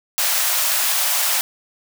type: high-pass noise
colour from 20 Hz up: white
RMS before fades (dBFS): -19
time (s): 0.18-1.41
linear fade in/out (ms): 0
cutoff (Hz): 580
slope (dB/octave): 48
effects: none